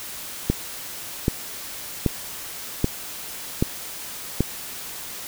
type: click train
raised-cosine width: 3 ms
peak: -5 dBFS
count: 6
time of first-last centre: 0.5-4.406 s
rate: 1.28 Hz
effects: white hiss -35 dBFS RMS until 5.27 s